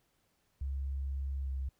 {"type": "tone with pitch glide", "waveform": "sine", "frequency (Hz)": [68.2, 66.72], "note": ["C#2", "C2"], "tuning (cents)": [-28, 34], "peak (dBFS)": -33, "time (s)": [0.61, 1.69], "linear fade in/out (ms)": 5, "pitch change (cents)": -38, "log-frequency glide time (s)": [1.4, 1.51], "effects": ["pink hiss -75 dBFS RMS until 1.79 s"]}